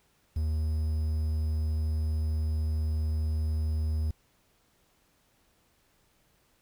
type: tone with quantisation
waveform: triangle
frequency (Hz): 77.78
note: D#2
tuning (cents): 0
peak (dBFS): -24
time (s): 0.36-4.11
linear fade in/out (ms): 5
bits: 9
effects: pink hiss -68 dBFS RMS until 6.61 s